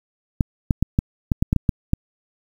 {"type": "clicks", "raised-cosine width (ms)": 5, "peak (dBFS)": -4, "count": 10, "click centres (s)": [0.408, 0.708, 0.826, 0.989, 1.318, 1.425, 1.529, 1.563, 1.692, 1.934], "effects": ["7-bit"]}